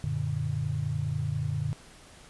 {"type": "chord", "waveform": "sine", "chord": "Gb augmented", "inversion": "none", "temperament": "equal", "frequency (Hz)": [92.5, 116.54, 146.83], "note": ["Gb2", "Bb2", "D3"], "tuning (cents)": [0, 0, 0], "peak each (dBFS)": [-34, -32, -30], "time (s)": [0.04, 1.73], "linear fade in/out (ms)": 0, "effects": ["pink hiss -52 dBFS RMS until 2.29 s", "resampled to 24000 Hz"]}